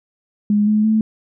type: tone with pitch steps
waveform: sine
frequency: 207.7 / 213 / 218.5 Hz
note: G#3 / G#3 / A3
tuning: 0 / +44 / -12 cents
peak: -12 dBFS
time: 0.5-1.01 s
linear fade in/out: 2 ms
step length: 170 ms
effects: none